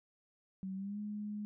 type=tone with pitch glide; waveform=sine; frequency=190.4 to 208.8 Hz; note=F#3 to G#3; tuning=+50 to +10 cents; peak=-38 dBFS; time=0.63-1.45 s; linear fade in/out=0 ms; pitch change=+160 cents; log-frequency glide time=0.75-0.99 s; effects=none